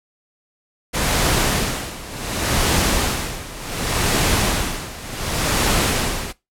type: noise with tremolo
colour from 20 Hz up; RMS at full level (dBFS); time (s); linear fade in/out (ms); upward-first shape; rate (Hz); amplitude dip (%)
pink; -17; 0.93-6.33; 20; sine; 0.68; 85
effects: noise-tail reverb RT60 0.2 s tail -20 dB re dry + low-pass 12000 Hz 12 dB/octave